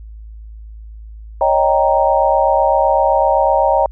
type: chord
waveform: sine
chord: Eb dominant seventh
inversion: third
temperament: equal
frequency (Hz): 554.4 / 622.3 / 784 / 932.3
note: Db5 / Eb5 / G5 / Bb5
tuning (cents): 0 / 0 / 0 / 0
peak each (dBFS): -16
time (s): 1.41-3.86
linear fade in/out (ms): 2
effects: added 54 Hz sine -31 dBFS peak until 3.91 s